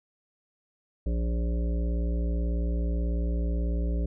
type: harmonic tone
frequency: 58.27 Hz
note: A#1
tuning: in tune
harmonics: 1 / 3 / 5 / 7 / 9 / 10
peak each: -25 / -35 / -39 / -42 / -44 / -45 dBFS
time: 1.06-4.06 s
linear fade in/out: 5 ms
effects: none